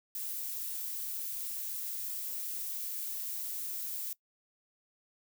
violet noise, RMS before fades -38 dBFS, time 0.15-4.13 s, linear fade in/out 2 ms, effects noise-tail reverb RT60 0.1 s tail -21 dB re dry

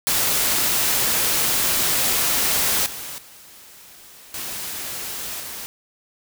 white noise with level steps, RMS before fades -20 / -33 / -45 / -30 / -33 dBFS, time 0.07-5.66 s, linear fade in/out 0 ms, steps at 2.86 / 3.18 / 4.34 / 5.4 s, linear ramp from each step 2 ms, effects none

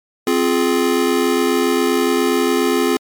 square chord, F minor, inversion second, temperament just, 261.9 / 349.2 / 419.1 Hz, C4 / F4 / Ab4, +2 / 0 / +16 cents, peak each -19 dBFS, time 0.27-2.97 s, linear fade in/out 2 ms, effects MP3 96 kbps

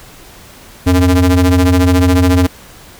square ring-modulated tone, 92 Hz, F#2, 9 cents flat, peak -5 dBFS, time 0.86-2.47 s, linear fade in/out 10 ms, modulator 177 Hz, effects pink hiss -38 dBFS RMS until 2.99 s

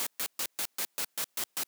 white noise bursts, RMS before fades -32 dBFS, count 9, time 0-1.634 s, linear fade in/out 0 ms, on 66 ms, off 130 ms, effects white hiss -74 dBFS RMS until 1.67 s + high-pass 200 Hz 12 dB/octave

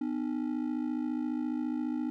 triangle ring-modulated tone, 277.2 Hz, C#4, in tune, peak -25 dBFS, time 0.01-2.1 s, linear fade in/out 0 ms, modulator 27.3 Hz, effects none

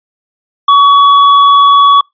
sine tone with tanh clipping, 1129 Hz, C#6, 31 cents sharp, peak -4 dBFS, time 0.68-2.01 s, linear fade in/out 5 ms, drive 12 dB, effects noise-tail reverb RT60 0.2 s tail -26 dB re dry + resampled to 11025 Hz

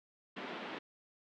pink band-pass noise, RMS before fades -44 dBFS, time 0.36-0.79 s, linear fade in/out 10 ms, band 220 to 3300 Hz, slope 24 dB/octave, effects none

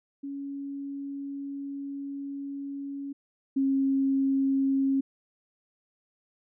sine tone pair in turn, 279.1 / 271 Hz, C#4 / C#4, +12 / -39 cents, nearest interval minor second, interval 51 cents, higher first, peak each -33 / -22 dBFS, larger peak second, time 0.23-3.13 / 3.56-5.01 s, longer first, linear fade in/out 10 ms, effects none

